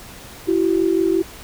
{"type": "tone pair together", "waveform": "sine", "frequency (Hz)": [334.1, 379.9], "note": ["E4", "F#4"], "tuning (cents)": [23, 46], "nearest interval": "major second", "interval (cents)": 223, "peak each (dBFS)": [-17, -18], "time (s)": [0.47, 1.23], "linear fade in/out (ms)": 20, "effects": ["pink hiss -39 dBFS RMS until 1.43 s"]}